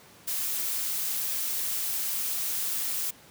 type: noise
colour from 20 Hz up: blue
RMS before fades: -30 dBFS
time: 0.27-3.11 s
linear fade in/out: 10 ms
effects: pink hiss -53 dBFS RMS until 3.3 s + high-pass 100 Hz 12 dB/octave